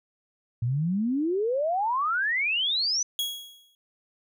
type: exponential sweep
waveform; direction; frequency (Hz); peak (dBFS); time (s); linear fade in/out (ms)
sine; up; 112.6 to 6110; -23; 0.62-3.03; 5
type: tone with exponential decay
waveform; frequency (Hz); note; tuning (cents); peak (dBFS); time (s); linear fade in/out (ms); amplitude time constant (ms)
40% pulse; 3322; G#7; 0; -23; 3.19-3.75; 1; 120
effects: none